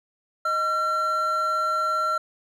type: tone pair together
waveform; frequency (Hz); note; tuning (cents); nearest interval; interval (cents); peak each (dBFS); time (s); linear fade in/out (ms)
triangle; 623 / 1358.8; D#5 / F6; +2 / -48; octave + major second; 1350; -29 / -20; 0.45-2.18; 5
effects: none